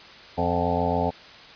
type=harmonic tone with a mistuned harmonic; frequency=87.31 Hz; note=F2; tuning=in tune; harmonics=1 / 2 / 3 / 5 / 6 / 7 / 8 / 9 / 10; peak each=-30 / -30 / -30 / -30 / -30 / -30 / -30 / -30 / -30 dBFS; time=0.37-1.11 s; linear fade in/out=20 ms; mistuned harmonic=8; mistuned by=+50 cents; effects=white hiss -45 dBFS RMS until 1.55 s + resampled to 11025 Hz